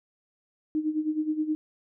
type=tone with tremolo; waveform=sine; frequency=308.7 Hz; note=D#4; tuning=14 cents flat; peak=-22 dBFS; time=0.75-1.55 s; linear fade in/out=0 ms; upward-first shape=sine; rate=9.5 Hz; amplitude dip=75%; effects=none